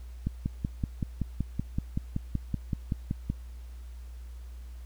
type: click train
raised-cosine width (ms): 5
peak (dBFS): -16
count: 17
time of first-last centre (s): 0.27-3.3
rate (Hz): 5.28
effects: added 60 Hz sine -40 dBFS peak until 4.85 s + pink hiss -61 dBFS RMS until 4.85 s